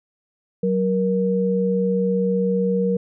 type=tone pair together; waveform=sine; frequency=187.3 / 472 Hz; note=F#3 / A#4; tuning=+21 / +22 cents; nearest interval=octave + major third; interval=1601 cents; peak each=-20 dBFS; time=0.63-2.97 s; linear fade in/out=5 ms; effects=none